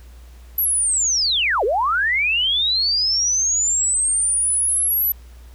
sine linear two-way sweep, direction down then up, 12000 to 373.7 to 12000 Hz, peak -16 dBFS, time 0.58-5.12 s, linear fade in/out 2 ms, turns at 1.64 s, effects added 60 Hz sine -39 dBFS peak until 5.54 s + pink hiss -53 dBFS RMS until 5.54 s

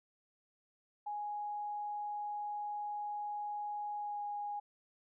sine tone with pitch glide, 830.6 to 824.4 Hz, G#5 to G#5, 0 to -13 cents, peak -37 dBFS, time 1.06-4.6 s, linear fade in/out 10 ms, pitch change -13 cents, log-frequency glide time 3.97-4.23 s, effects none

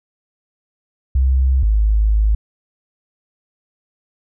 sine tone pair in turn, 65.41 / 52.92 Hz, C2 / G#1, 0 / +33 cents, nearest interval major third, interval 367 cents, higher first, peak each -11 dBFS, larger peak neither, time 1.15-1.63 / 1.63-2.35 s, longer second, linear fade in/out 5 ms, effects none

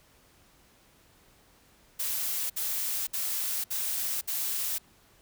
blue noise bursts, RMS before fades -31 dBFS, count 5, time 1.99-4.784 s, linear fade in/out 10 ms, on 510 ms, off 61 ms, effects pink hiss -61 dBFS RMS until 5.21 s

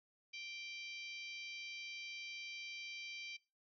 harmonic tone with a mistuned harmonic, 784 Hz, G5, in tune, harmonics 3 / 4 / 5 / 6 / 7 / 8, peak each -48 / -53 / -58 / -55 / -63 / -61 dBFS, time 0.33-3.37 s, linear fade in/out 10 ms, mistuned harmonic 8, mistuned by -74 cents, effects noise-tail reverb RT60 0.3 s tail -22 dB re dry

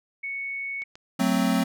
sine tone, 2217 Hz, C#7, in tune, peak -29 dBFS, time 0.23-0.84 s, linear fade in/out 10 ms
clicks, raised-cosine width 0.2 ms, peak -27 dBFS, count 3, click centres 0.82 / 0.955 / 1.373 s
square chord, F# diminished, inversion none, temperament equal with one note detuned, 185 / 222.8 / 261.6 Hz, F#3 / A3 / C4, 0 / +22 / 0 cents, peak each -26 / -26 / -25 dBFS, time 1.19-1.64 s, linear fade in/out 10 ms
effects none

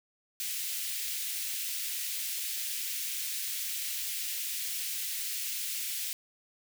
white high-pass noise, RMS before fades -35 dBFS, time 0.4-6.13 s, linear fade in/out 0 ms, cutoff 2100 Hz, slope 24 dB/octave, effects none

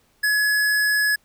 square tone, 1694 Hz, G#6, 34 cents sharp, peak -18 dBFS, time 0.23-1.16 s, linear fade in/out 10 ms, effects pink hiss -62 dBFS RMS until 1.24 s

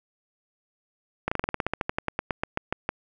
slowing click train, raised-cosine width 0.5 ms, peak -10 dBFS, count 20, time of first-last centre 1.28-2.891 s, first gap 35 ms, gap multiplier 1.09, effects none

